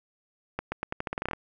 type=accelerating click train; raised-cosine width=0.5 ms; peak=-15 dBFS; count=13; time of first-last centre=0.59-1.333 s; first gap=130 ms; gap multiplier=0.85; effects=none